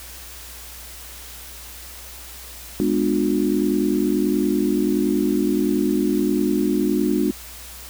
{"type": "chord", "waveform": "sine", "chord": "G# diminished seventh", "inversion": "none", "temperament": "just", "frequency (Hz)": [207.7, 249.2, 299, 358.8], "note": ["G#3", "B3", "D4", "F4"], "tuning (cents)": [0, 16, 31, 47], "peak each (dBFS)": [-23, -24, -21, -23], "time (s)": [2.8, 7.31], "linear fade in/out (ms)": 0, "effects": ["added 60 Hz sine -42 dBFS peak until 7.89 s", "white hiss -39 dBFS RMS until 7.89 s"]}